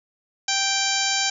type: harmonic tone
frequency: 784 Hz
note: G5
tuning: in tune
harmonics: 1 / 2 / 3 / 4 / 5 / 6 / 7 / 8 / 9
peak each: -29 / -29 / -29 / -29 / -29 / -29 / -29 / -29 / -29 dBFS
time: 0.48-1.3 s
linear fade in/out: 5 ms
effects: none